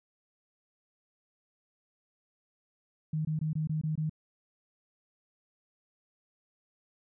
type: tone bursts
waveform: sine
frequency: 155.56 Hz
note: D#3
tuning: in tune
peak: -28 dBFS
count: 7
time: 3.13-4.096 s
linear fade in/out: 5 ms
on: 120 ms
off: 21 ms
effects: none